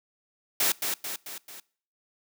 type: noise with echo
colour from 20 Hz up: white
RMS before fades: -24 dBFS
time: 0.6-0.72 s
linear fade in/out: 2 ms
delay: 220 ms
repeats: 4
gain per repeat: -5 dB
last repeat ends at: 1.6 s
effects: noise-tail reverb RT60 0.5 s tail -24 dB re dry + high-pass 200 Hz 12 dB/octave